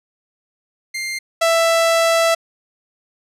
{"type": "tone pair in turn", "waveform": "sawtooth", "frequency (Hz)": [2100, 662.6], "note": ["C7", "E5"], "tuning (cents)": [6, 9], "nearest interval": "octave + minor sixth", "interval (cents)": 1997, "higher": "first", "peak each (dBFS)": [-19, -9], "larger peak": "second", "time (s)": [[0.94, 1.19], [1.41, 2.35]], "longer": "second", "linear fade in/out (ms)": 10, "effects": ["low-pass 11000 Hz 12 dB/octave"]}